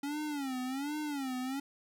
square tone with vibrato, 277.2 Hz, C#4, in tune, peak -35 dBFS, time 0.03-1.6 s, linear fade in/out 5 ms, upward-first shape sine, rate 1.3 Hz, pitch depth 160 cents each way, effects none

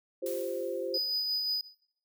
sine chord, F suspended second, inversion none, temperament equal with one note detuned, 347.2 / 392 / 523.3 Hz, F4 / G4 / C5, -10 / 0 / 0 cents, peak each -37 / -37 / -34 dBFS, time 0.22-0.98 s, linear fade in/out 10 ms
blue noise with exponential decay, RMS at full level -41 dBFS, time 0.26-1.37 s, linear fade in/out 2 ms, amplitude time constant 240 ms
triangle tone with tremolo, 4975 Hz, D#8, 1 cent flat, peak -26 dBFS, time 0.94-1.61 s, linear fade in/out 2 ms, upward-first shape sine, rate 5.6 Hz, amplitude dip 30%
effects noise-tail reverb RT60 0.7 s tail -18 dB re dry

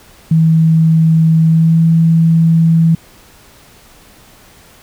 sine tone with pitch glide, 161.3 to 164.02 Hz, E3 to E3, -37 to -8 cents, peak -6 dBFS, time 0.31-2.95 s, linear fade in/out 5 ms, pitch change +29 cents, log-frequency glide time 1.45-1.8 s, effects pink hiss -43 dBFS RMS until 4.82 s

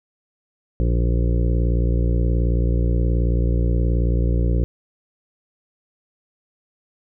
harmonic tone, 58.7 Hz, A#1, 13 cents sharp, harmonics 1 / 2 / 3 / 5 / 6 / 7 / 8 / 9, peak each -17 / -23 / -27 / -31 / -33 / -34 / -35 / -36 dBFS, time 0.8-4.64 s, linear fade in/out 0 ms, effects none

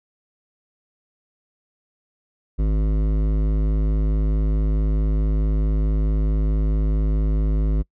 sine tone with hard clipping, 52.3 Hz, G#1, 13 cents sharp, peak -19 dBFS, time 2.58-7.83 s, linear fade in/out 20 ms, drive 14 dB, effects noise-tail reverb RT60 0.1 s tail -25 dB re dry

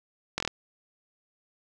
slowing click train, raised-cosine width 0.2 ms, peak -10 dBFS, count 5, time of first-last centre 0.38-0.476 s, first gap 22 ms, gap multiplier 1.06, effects none

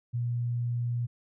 sine tone, 120 Hz, B2, 49 cents flat, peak -27 dBFS, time 0.13-1.07 s, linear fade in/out 20 ms, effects none

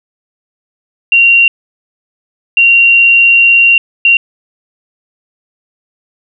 sine tone bursts at uneven times, 2758 Hz, F7, 22 cents flat, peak -3 dBFS, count 3, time 1.12-1.48 / 2.57-3.78 / 4.05-4.17 s, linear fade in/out 2 ms, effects none

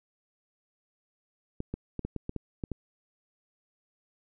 clicks, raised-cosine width 3 ms, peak -20 dBFS, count 9, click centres 1.604 / 1.74 / 1.993 / 2.05 / 2.163 / 2.294 / 2.363 / 2.638 / 2.717 s, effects none

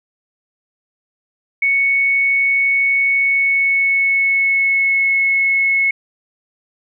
sine tone with pitch glide, 2217 to 2189 Hz, C#7 to C#7, 0 to -22 cents, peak -12 dBFS, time 1.62-5.91 s, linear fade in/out 5 ms, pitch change -22 cents, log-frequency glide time 3.14-5.14 s, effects none

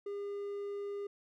triangle tone, 404.5 Hz, G#4, 46 cents flat, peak -35 dBFS, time 0.06-1.07 s, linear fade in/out 5 ms, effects none

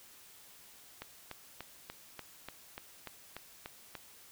click train, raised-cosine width 0.3 ms, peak -26 dBFS, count 11, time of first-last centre 1.02-3.953 s, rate 3.41 Hz, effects white hiss -57 dBFS RMS until 4.31 s

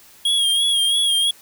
square tone with vibrato, 3281 Hz, G#7, 22 cents flat, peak -16 dBFS, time 0.25-1.31 s, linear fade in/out 5 ms, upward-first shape sine, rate 3 Hz, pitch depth 50 cents each way, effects white hiss -48 dBFS RMS until 1.41 s

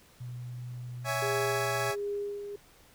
sine tone with pitch glide, 123 to 121.03 Hz, B2 to B2, -7 to -35 cents, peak -37 dBFS, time 0.2-1.91 s, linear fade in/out 10 ms, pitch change -28 cents, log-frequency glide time 1.17-1.37 s
20% pulse chord, C# minor, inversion none, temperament equal with one note detuned, 558.9 / 659.3 / 830.6 Hz, C#5 / E5 / G#5, +14 / 0 / 0 cents, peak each -29 dBFS, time 1.04-1.96 s, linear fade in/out 50 ms
sine tone with tremolo, 407.2 Hz, G#4, 34 cents flat, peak -30 dBFS, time 1.22-2.56 s, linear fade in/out 5 ms, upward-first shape sine, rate 1.4 Hz, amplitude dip 55%
effects pink hiss -59 dBFS RMS until 2.94 s

